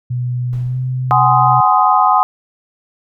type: tone with pitch glide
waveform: sine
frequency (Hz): 123.7 to 128.06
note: B2 to C3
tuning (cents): +3 to -37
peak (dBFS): -16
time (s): 0.1-1.61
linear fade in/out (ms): 10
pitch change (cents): +60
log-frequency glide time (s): 0.64-0.77
type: noise with exponential decay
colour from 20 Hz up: brown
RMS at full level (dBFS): -33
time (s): 0.53-1.22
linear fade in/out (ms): 0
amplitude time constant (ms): 150
type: chord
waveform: sine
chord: Ab dominant seventh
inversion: third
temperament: just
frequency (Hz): 747.5 / 830.6 / 1038.3 / 1245.9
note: Gb5 / Ab5 / C6 / Eb6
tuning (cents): +17 / 0 / -14 / +2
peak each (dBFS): -14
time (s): 1.11-2.23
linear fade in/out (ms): 0
effects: none